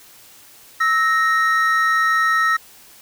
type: tone pair together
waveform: triangle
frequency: 1305.3 / 1864.7 Hz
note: E6 / A#6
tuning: -17 / 0 cents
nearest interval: tritone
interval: 617 cents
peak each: -15 / -16 dBFS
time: 0.8-2.57 s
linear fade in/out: 10 ms
effects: white hiss -46 dBFS RMS until 3.01 s